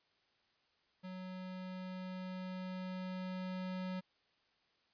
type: tone with level ramp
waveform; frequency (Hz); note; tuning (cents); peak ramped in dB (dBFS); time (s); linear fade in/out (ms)
square; 185; F#3; 0; -45 to -39; 1.03-4.01; 20
effects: white hiss -75 dBFS RMS until 4.93 s + resampled to 11025 Hz